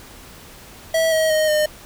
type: tone with pitch steps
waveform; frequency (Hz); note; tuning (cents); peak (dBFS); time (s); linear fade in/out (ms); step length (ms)
square; 650 / 635.9 / 622.1 / 608.6; E5 / D#5 / D#5 / D#5; -24 / +38 / 0 / -38; -16; 0.94-1.66; 5; 180
effects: pink hiss -42 dBFS RMS until 1.85 s